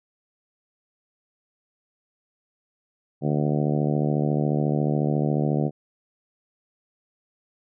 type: harmonic tone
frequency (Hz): 74.1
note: D2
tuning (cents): +16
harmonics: 2 / 3 / 4 / 5 / 6 / 7 / 8 / 9 / 10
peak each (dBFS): -23 / -27 / -29 / -31 / -33 / -34 / -35 / -36 / -37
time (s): 3.21-5.71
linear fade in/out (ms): 50
effects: none